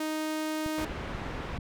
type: tone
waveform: sawtooth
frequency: 311.1 Hz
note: D#4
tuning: in tune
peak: -26 dBFS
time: 0-0.85 s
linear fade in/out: 5 ms
type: clicks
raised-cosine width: 5 ms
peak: -26 dBFS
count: 7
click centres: 0.662 / 0.909 / 1.15 / 1.218 / 1.265 / 1.543 / 1.587 s
type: low-pass noise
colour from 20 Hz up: pink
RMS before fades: -37 dBFS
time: 0.78-1.58 s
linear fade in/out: 2 ms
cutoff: 2400 Hz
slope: 12 dB/octave
effects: none